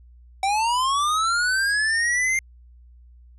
square linear sweep, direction up, 762 to 2115 Hz, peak -20 dBFS, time 0.43-2.39 s, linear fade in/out 2 ms, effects added 60 Hz sine -46 dBFS peak until 3.38 s + resampled to 24000 Hz

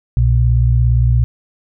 sine tone pair together, 62.58 / 120 Hz, B1 / B2, +24 / -49 cents, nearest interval major seventh, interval 1127 cents, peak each -12 dBFS, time 0.17-1.24 s, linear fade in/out 0 ms, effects none

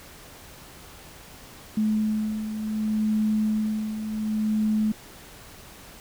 sine beating tone pair, 214.7 / 215.37 Hz, A3 / A3, -42 / -37 cents, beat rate 0.67 Hz, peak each -30 / -23 dBFS, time 1.77-4.92 s, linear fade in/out 5 ms, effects pink hiss -46 dBFS RMS until 6 s

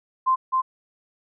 sine tone with echo, 1042 Hz, C6, 7 cents flat, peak -16 dBFS, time 0.26-0.36 s, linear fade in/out 20 ms, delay 260 ms, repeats 1, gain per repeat -2 dB, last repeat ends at 0.62 s, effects none

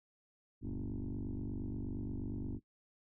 sine tone with frequency modulation, 110 Hz, A2, in tune, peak -36 dBFS, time 0.61-2.6 s, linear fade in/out 50 ms, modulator 48.5 Hz, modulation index 4.3, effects noise-tail reverb RT60 0.1 s tail -17 dB re dry + tanh soft clip ceiling -34 dBFS

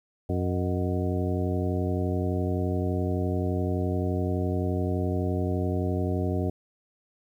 harmonic tone with a mistuned harmonic, 91.7 Hz, F#2, 15 cents flat, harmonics 1 / 2 / 3 / 4 / 5 / 7 / 8, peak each -27 / -32 / -32 / -33 / -36 / -36 / -40 dBFS, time 0.29-6.5 s, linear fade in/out 5 ms, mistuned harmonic 7, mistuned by -71 cents, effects 10-bit

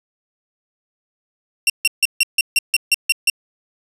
sawtooth tone bursts, 2745 Hz, F7, 31 cents flat, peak -8 dBFS, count 10, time 1.67-3.3 s, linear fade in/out 2 ms, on 28 ms, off 150 ms, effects resampled to 32000 Hz

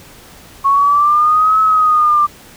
sine exponential two-way sweep, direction up then down, 1098 to 1294 to 1180 Hz, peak -8 dBFS, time 0.64-2.27 s, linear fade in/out 20 ms, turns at 1.6 s, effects pink hiss -40 dBFS RMS until 2.56 s

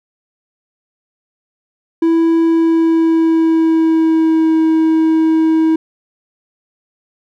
triangle tone with pitch glide, 329.6 to 320.2 Hz, E4 to D#4, 0 to +50 cents, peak -7 dBFS, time 2.02-5.76 s, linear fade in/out 5 ms, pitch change -50 cents, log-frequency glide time 2.42-4.58 s, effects none

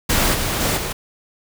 pink noise with level steps, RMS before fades -17 / -22 / -19 / -25 dBFS, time 0.09-0.93 s, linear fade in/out 10 ms, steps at 0.33 / 0.6 / 0.76 s, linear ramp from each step 20 ms, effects none

